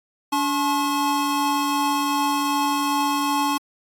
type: tone cluster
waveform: square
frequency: 287.2 / 859 / 1079 Hz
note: D4 / A5 / C#6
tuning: -39 / -42 / -47 cents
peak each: -25 dBFS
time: 0.32-3.58 s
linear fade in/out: 10 ms
effects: AAC 64 kbps